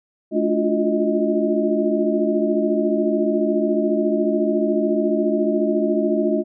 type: tone cluster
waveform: sine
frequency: 216.3 / 291.1 / 344.6 / 358.7 / 627 Hz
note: A3 / D4 / F4 / F4 / D#5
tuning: -29 / -15 / -23 / +46 / +13 cents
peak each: -23 dBFS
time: 0.31-6.44 s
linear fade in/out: 50 ms
effects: none